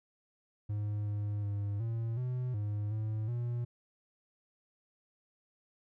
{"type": "tone with pitch steps", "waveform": "triangle", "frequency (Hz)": [104.3, 103.5, 101.7, 114.5, 125.8, 104, 108.4, 120], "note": ["G#2", "G#2", "G#2", "A#2", "B2", "G#2", "A2", "B2"], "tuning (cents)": [8, -5, -36, -31, 32, 3, -25, -49], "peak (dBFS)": -30, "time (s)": [0.69, 3.65], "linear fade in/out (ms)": 10, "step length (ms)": 370, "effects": []}